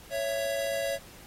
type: tone pair together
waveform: square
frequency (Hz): 554.4 / 664.3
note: C#5 / E5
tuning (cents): 0 / +13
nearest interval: minor third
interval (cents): 313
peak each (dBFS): -31 / -33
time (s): 0.1-0.99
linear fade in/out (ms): 50
effects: pink hiss -51 dBFS RMS until 1.26 s + AAC 48 kbps